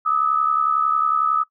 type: tone pair together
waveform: sine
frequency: 1214 / 1285 Hz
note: D#6 / E6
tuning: -43 / -45 cents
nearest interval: minor second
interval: 98 cents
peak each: -22 / -18 dBFS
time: 0.05-1.44 s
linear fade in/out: 20 ms
effects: noise-tail reverb RT60 0.1 s tail -18 dB re dry